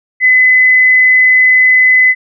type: tone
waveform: sine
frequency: 2019 Hz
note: B6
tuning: 38 cents sharp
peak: -4 dBFS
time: 0.2-2.15 s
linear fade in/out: 50 ms
effects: none